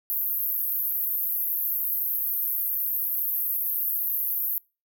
pink band-pass noise, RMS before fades -27 dBFS, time 0.1-4.58 s, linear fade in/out 0 ms, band 12000 to 16000 Hz, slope 96 dB/octave, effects noise-tail reverb RT60 0.3 s tail -26 dB re dry

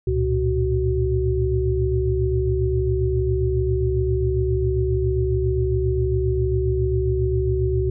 sine tone cluster, 68.5 / 111.3 / 118.7 / 374.2 Hz, C#2 / A2 / A#2 / F#4, -20 / +20 / +32 / +20 cents, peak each -22 / -28 / -24 / -22 dBFS, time 0.07-7.9 s, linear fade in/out 5 ms, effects none

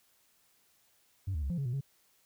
sine tone with pitch steps, 96 / 76.3 / 67.8 / 173.4 / 138.8 / 121.8 / 137.7 Hz, G2 / D#2 / C#2 / F3 / C#3 / B2 / C#3, -36 / -33 / -38 / -12 / +3 / -24 / -11 cents, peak -29 dBFS, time 1.27-1.809 s, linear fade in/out 10 ms, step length 77 ms, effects tanh soft clip ceiling -29 dBFS + white hiss -69 dBFS RMS until 2.25 s

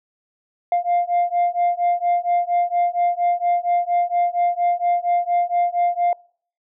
sine beating tone pair, 698.5 / 702.8 Hz, F5 / F5, 0 / +11 cents, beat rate 4.3 Hz, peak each -18 dBFS, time 0.72-6.13 s, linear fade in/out 2 ms, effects noise-tail reverb RT60 0.5 s tail -25 dB re dry + tanh soft clip ceiling -13 dBFS

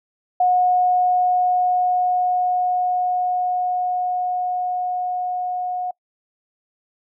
sine tone with level ramp, 726 Hz, F#5, 33 cents flat, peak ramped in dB -13 to -22 dBFS, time 0.4-5.91 s, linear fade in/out 5 ms, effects noise-tail reverb RT60 0.1 s tail -25 dB re dry

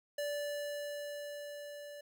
square tone with level ramp, 582 Hz, D5, 16 cents flat, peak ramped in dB -35 to -47 dBFS, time 0.18-2.01 s, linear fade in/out 5 ms, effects none

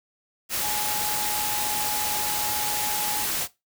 sine tone in noise, 841 Hz, G#5, 22 cents sharp, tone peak -31 dBFS, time 0.6-3.26 s, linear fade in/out 50 ms, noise white, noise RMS -27 dBFS, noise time 0.49-3.48 s, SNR -7 dB, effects noise-tail reverb RT60 0.2 s tail -17 dB re dry

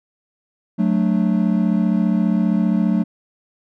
triangle chord, D major, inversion first, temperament equal, 185 / 220 / 293.7 Hz, F#3 / A3 / D4, 0 / 0 / 0 cents, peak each -16 / -16 / -22 dBFS, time 0.78-3.04 s, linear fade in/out 20 ms, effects none

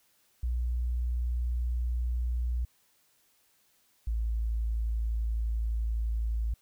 sine tone pair in turn, 60.3 / 55.86 Hz, B1 / A1, -41 / +27 cents, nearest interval minor second, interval 132 cents, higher first, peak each -27 dBFS, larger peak neither, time 0.43-2.65 / 4.07-6.54 s, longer second, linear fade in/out 5 ms, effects white hiss -68 dBFS RMS until 6.61 s

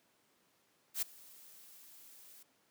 blue noise with ADSR envelope, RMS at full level -33 dBFS, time 0.94-2.43 s, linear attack 80 ms, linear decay 11 ms, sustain -24 dB, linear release 5 ms, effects pink hiss -72 dBFS RMS until 2.7 s + high-pass 200 Hz 12 dB/octave

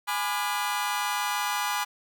sawtooth chord, G# diminished seventh, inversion none, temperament just, 830.6 / 996.7 / 1196.1 / 1435.3 Hz, G#5 / B5 / D6 / F6, 0 / +16 / +31 / +47 cents, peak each -27 / -27 / -29 / -32 dBFS, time 0.07-1.85 s, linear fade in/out 20 ms, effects none

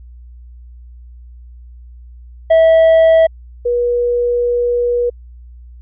triangle / sine tone pair in turn, 650 / 482.8 Hz, E5 / B4, -24 / -39 cents, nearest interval perfect fourth, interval 515 cents, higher first, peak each -4 / -12 dBFS, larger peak first, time 2.5-3.27 / 3.65-5.1 s, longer second, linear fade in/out 10 ms, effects added 60 Hz sine -34 dBFS peak until 5.81 s + resampled to 8000 Hz

